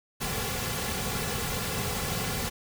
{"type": "noise with comb filter", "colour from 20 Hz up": "pink", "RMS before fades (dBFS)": -31, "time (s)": [0.2, 2.5], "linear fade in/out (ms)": 20, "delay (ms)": 3.2, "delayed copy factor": -0.7, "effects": []}